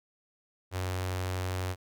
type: tone with notch filter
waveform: sawtooth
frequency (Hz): 92.1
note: F#2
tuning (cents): -7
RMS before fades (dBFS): -33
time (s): 0.71-1.76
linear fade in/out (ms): 50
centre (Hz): 200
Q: 0.83
effects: none